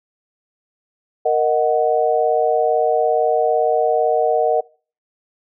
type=chord; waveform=sine; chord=D# minor; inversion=second; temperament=equal; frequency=466.2 / 622.3 / 740 Hz; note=A#4 / D#5 / F#5; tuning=0 / 0 / 0 cents; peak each=-18 dBFS; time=1.25-4.61 s; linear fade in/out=10 ms; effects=noise-tail reverb RT60 0.4 s tail -24 dB re dry